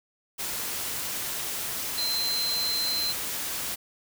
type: tone in noise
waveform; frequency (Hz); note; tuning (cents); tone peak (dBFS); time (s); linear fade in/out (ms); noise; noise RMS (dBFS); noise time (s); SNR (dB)
sine; 4100; C8; -36; -26; 1.97-3.13; 20; white; -32; 0.38-3.76; +3
effects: none